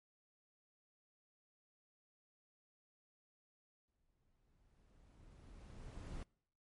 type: noise with exponential growth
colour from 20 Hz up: brown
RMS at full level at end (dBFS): -45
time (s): 3.88-6.23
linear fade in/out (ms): 0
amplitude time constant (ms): 510
effects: noise-tail reverb RT60 0.7 s tail -26 dB re dry + MP3 48 kbps